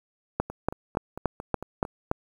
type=two click trains; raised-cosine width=1 ms; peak=-21 / -9 dBFS; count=7 / 7; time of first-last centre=0.5-1.851 / 0.4-2.114 s; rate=4.44 / 3.5 Hz; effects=8-bit